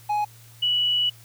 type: tone pair in turn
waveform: triangle / sine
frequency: 836 / 2945 Hz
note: G#5 / F#7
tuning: +11 / -9 cents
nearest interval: octave + minor seventh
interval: 2180 cents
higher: second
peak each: -19 dBFS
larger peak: neither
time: 0.09-0.25 / 0.62-1.1 s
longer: second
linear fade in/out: 10 ms
effects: added 115 Hz sine -48 dBFS peak until 1.24 s + white hiss -52 dBFS RMS until 1.24 s